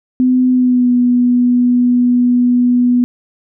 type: tone with pitch glide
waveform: sine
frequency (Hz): 253.7 to 245.5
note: B3 to B3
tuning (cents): +47 to -10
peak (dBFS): -8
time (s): 0.2-3.04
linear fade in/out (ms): 0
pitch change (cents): -57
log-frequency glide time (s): 0.5-0.92
effects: none